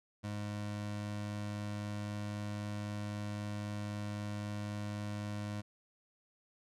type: tone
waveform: 25% pulse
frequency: 103.83 Hz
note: G#2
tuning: in tune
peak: -34 dBFS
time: 0.23-5.62 s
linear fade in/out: 20 ms
effects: low-pass 9000 Hz 12 dB/octave